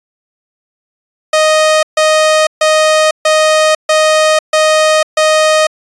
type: tone bursts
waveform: sawtooth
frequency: 622.3 Hz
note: D#5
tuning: in tune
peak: -3 dBFS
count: 7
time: 1.33-5.67 s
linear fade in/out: 5 ms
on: 500 ms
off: 140 ms
effects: resampled to 22050 Hz